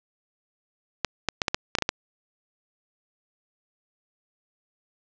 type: clicks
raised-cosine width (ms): 0.2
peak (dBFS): -5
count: 9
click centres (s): 1.047 / 1.287 / 1.418 / 1.482 / 1.545 / 1.752 / 1.786 / 1.823 / 1.891
effects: resampled to 16000 Hz + 7-bit